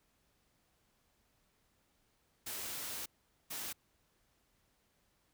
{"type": "noise bursts at uneven times", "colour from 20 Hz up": "white", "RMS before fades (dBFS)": -42, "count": 2, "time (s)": [[2.46, 3.06], [3.5, 3.73]], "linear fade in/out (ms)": 10, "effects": ["pink hiss -75 dBFS RMS until 5.33 s"]}